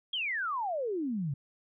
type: exponential sweep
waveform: sine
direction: down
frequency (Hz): 3322 to 130.81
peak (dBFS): -30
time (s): 0.13-1.34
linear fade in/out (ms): 5
effects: none